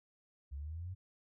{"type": "exponential sweep", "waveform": "sine", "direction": "up", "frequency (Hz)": [67, 95.5], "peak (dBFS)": -40, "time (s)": [0.51, 0.95], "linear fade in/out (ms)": 20, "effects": []}